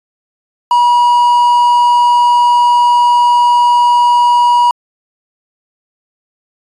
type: tone with quantisation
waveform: triangle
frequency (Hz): 965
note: B5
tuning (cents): -40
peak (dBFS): -4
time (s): 0.71-4.71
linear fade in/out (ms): 2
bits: 5
effects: resampled to 24000 Hz